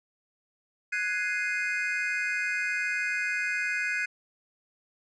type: chord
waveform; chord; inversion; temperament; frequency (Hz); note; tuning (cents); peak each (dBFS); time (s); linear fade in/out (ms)
triangle; Ab dominant seventh; third; equal; 1480 / 1661.2 / 2093 / 2489; Gb6 / Ab6 / C7 / Eb7; 0 / 0 / 0 / 0; -31; 0.92-4.06; 10
effects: resampled to 24000 Hz